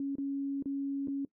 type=tone with dropouts; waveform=sine; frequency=277.2 Hz; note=C#4; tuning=in tune; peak=-31 dBFS; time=0-1.25 s; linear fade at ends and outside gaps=2 ms; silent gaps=0.155-0.183 / 0.625-0.657 / 1.074-1.082 s; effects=noise-tail reverb RT60 0.1 s tail -20 dB re dry